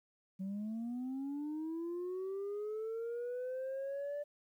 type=linear sweep; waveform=sine; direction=up; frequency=186.6 to 587.3 Hz; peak=-35 dBFS; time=0.39-4.24 s; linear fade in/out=20 ms; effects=tanh soft clip ceiling -36 dBFS + 12-bit